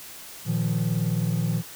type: chord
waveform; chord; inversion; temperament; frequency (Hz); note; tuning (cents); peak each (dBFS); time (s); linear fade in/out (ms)
triangle; Bb suspended fourth; none; equal; 116.54 / 155.56 / 174.61; Bb2 / Eb3 / F3; 0 / 0 / 0; -24; 0.45-1.63; 50
effects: tanh soft clip ceiling -14 dBFS + white hiss -42 dBFS RMS until 1.75 s